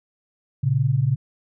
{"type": "tone pair together", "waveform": "sine", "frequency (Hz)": [116.54, 138.59], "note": ["A#2", "C#3"], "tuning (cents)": [0, 0], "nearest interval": "minor third", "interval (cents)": 300, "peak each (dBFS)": [-21, -19], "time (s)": [0.63, 1.16], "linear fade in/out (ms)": 10, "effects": []}